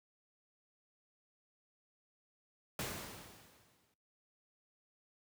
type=noise with exponential decay; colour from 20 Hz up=pink; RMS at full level=-38 dBFS; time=2.79-3.94 s; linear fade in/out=2 ms; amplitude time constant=250 ms; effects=noise-tail reverb RT60 0.4 s tail -22 dB re dry + high-pass 80 Hz 12 dB/octave